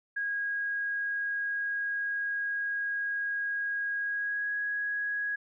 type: tone with pitch glide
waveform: sine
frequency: 1641 to 1661 Hz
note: G#6 to G#6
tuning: -21 to 0 cents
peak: -29 dBFS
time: 0.16-5.36 s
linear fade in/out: 10 ms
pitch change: +21 cents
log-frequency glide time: 3.98-4.53 s
effects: none